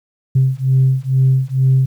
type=beating tone pair; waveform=sine; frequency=130.81 / 133.01 Hz; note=C3 / C3; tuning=0 / +29 cents; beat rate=2.2 Hz; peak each=-13 dBFS; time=0.35-1.86 s; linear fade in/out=10 ms; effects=tanh soft clip ceiling -5 dBFS + 8-bit